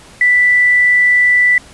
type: tone with quantisation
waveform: sine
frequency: 1975.5 Hz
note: B6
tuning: in tune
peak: -7 dBFS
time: 0.21-1.58 s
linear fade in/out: 2 ms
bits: 6
effects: pink hiss -40 dBFS RMS until 1.73 s + resampled to 24000 Hz